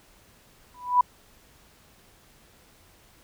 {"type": "tone with exponential growth", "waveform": "sine", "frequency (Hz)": 987.8, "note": "B5", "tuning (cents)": 0, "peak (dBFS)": -12, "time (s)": [0.74, 1.01], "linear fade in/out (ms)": 5, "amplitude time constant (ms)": 58, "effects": ["pink hiss -57 dBFS RMS until 3.23 s"]}